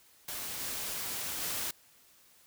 white noise with level steps, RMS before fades -39 / -37 / -35 dBFS, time 0.28-1.71 s, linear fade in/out 5 ms, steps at 0.59 / 1.4 s, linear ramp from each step 20 ms, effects white hiss -62 dBFS RMS until 2.46 s

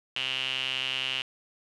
sawtooth tone with band-pass filter, 130.81 Hz, C3, in tune, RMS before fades -31 dBFS, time 0.16-1.22 s, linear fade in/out 2 ms, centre 2900 Hz, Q 8.8, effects resampled to 24000 Hz + 9-bit

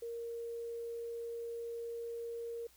sine tone, 466.2 Hz, A#4, in tune, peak -39 dBFS, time 0.02-2.67 s, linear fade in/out 5 ms, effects added 60 Hz sine -70 dBFS peak until 2.76 s + white hiss -65 dBFS RMS until 2.76 s

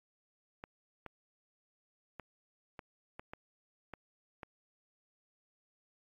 clicks, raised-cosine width 0.5 ms, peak -29 dBFS, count 8, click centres 0.639 / 1.063 / 2.197 / 2.792 / 3.195 / 3.335 / 3.937 / 4.432 s, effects AAC 48 kbps

